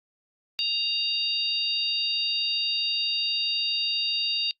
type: harmonic tone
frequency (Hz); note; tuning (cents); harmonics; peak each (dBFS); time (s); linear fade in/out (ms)
932.3; A#5; 0; 3 / 4 / 5; -28 / -28 / -28; 0.59-4.51; 0
effects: noise-tail reverb RT60 0.1 s tail -24 dB re dry + Opus 48 kbps